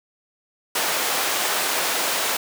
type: high-pass noise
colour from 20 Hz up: pink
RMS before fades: -23 dBFS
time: 0.75-2.37 s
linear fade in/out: 5 ms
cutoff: 580 Hz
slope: 12 dB/octave
effects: none